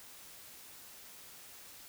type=silence; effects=white hiss -53 dBFS RMS until 1.88 s